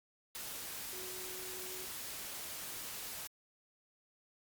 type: tone in noise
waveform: sine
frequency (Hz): 370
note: F#4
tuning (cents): 0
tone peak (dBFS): -50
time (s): 0.93-1.85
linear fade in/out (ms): 0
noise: white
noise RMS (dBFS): -44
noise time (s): 0.35-3.27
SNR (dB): -9
effects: Opus 48 kbps